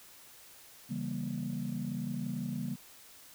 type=chord; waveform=sine; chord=C# diminished seventh; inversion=none; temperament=equal with one note detuned; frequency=138.59 / 164.81 / 196 / 236.7 Hz; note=C#3 / E3 / G3 / Bb3; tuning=0 / 0 / 0 / +27 cents; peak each=-39 / -40 / -38 / -37 dBFS; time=0.89-2.76 s; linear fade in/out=20 ms; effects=tanh soft clip ceiling -26 dBFS + white hiss -55 dBFS RMS until 3.34 s